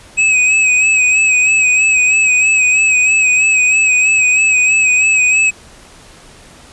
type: tone with vibrato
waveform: square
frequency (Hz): 2545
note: D#7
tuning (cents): +39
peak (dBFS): -9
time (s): 0.17-5.51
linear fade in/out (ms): 20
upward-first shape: sine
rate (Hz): 3.1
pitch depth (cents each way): 44
effects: pink hiss -40 dBFS RMS until 6.72 s + resampled to 24000 Hz